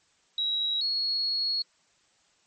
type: tone pair in turn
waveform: sine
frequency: 3863 / 4330 Hz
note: B7 / C#8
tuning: -39 / -41 cents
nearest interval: major second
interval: 198 cents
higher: second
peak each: -25 dBFS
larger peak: neither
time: 0.38-0.81 / 0.81-1.62 s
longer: second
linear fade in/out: 2 ms
effects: white hiss -66 dBFS RMS until 2.46 s + MP3 32 kbps